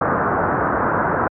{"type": "low-pass noise", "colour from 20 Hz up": "white", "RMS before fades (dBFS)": -19, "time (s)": [0.01, 1.28], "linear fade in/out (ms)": 5, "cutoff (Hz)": 1500, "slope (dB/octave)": 48, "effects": ["high-pass 80 Hz 12 dB/octave"]}